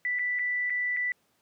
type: tone with dropouts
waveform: sine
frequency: 1975.5 Hz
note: B6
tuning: in tune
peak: -26 dBFS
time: 0.05-1.12 s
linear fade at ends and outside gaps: 1 ms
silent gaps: 0.188-0.193 / 0.389-0.393 / 0.698-0.703 / 0.966-0.97 s
effects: pink hiss -70 dBFS RMS until 1.41 s + high-pass 150 Hz 12 dB/octave